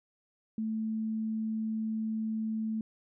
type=tone; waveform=sine; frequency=220 Hz; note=A3; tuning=in tune; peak=-30 dBFS; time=0.58-2.81 s; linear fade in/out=2 ms; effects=none